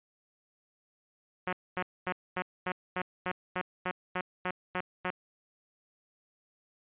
5% pulse tone bursts, 182.4 Hz, F#3, 24 cents flat, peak -19 dBFS, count 13, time 1.47-5.104 s, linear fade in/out 2 ms, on 58 ms, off 240 ms, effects resampled to 8000 Hz

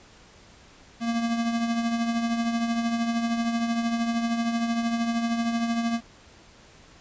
square tone with tremolo, 232.2 Hz, A#3, 7 cents flat, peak -22 dBFS, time 1-6.01 s, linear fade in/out 50 ms, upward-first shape triangle, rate 13 Hz, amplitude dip 55%, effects pink hiss -52 dBFS RMS until 7 s + resampled to 16000 Hz

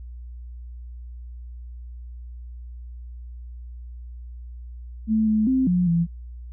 sine tone with pitch steps, 219 / 215.9 / 261.2 / 178.9 / 168.9 Hz, A3 / A3 / C4 / F3 / E3, -8 / -33 / -3 / +42 / +42 cents, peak -17 dBFS, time 5.07-6.07 s, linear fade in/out 50 ms, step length 200 ms, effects added 60 Hz sine -35 dBFS peak until 6.52 s

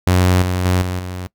sawtooth tone with level steps, 91.1 Hz, F#2, 26 cents flat, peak -7 / -13 / -9 / -16 / -21 dBFS, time 0.07-1.27 s, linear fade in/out 0 ms, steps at 0.42 / 0.65 / 0.82 / 0.99 s, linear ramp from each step 2 ms, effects noise-tail reverb RT60 0.1 s tail -22 dB re dry

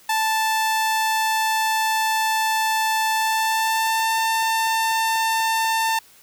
sawtooth tone with pitch glide, 880 to 895.9 Hz, A5 to A5, 0 to +31 cents, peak -15 dBFS, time 0.09-5.99 s, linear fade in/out 5 ms, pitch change +31 cents, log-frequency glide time 3.14-4.17 s, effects white hiss -51 dBFS RMS until 6.22 s

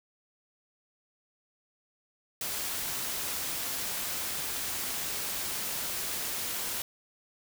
white noise, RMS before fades -34 dBFS, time 2.41-6.82 s, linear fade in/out 2 ms, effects none

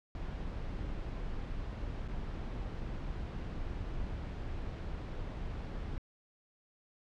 brown noise with dropouts, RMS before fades -39 dBFS, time 0.15-5.98 s, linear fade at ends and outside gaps 1 ms, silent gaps 2.079-2.084 s, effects low-pass 4000 Hz 12 dB/octave

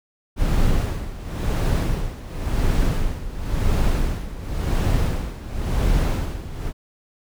brown noise with tremolo, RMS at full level -18 dBFS, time 0.36-6.73 s, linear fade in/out 50 ms, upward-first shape sine, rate 0.94 Hz, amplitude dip 80%, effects none

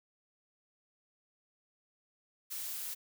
blue noise, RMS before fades -40 dBFS, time 2.5-2.95 s, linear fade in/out 20 ms, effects none

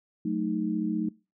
sine chord, D# diminished, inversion first, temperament equal, 185 / 220 / 311.1 Hz, F#3 / A3 / D#4, 0 / 0 / 0 cents, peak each -31 / -30 / -30 dBFS, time 0.25-1.09 s, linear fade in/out 5 ms, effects noise-tail reverb RT60 0.3 s tail -23 dB re dry

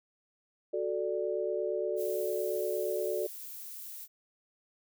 sine chord, D major, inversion first, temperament equal with one note detuned, 370 / 438.7 / 587.3 Hz, F#4 / A4 / D5, 0 / -5 / 0 cents, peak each -34 dBFS, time 0.73-3.27 s, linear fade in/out 10 ms
violet noise, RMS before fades -44 dBFS, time 1.96-4.08 s, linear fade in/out 50 ms
effects none

